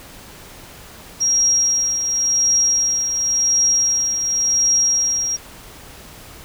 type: tone with tremolo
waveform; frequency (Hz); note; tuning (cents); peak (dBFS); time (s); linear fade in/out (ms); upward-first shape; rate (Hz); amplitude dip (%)
sine; 5630; F8; +13; -12; 1.2-5.37; 20; triangle; 0.92; 55
effects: pink hiss -40 dBFS RMS until 6.44 s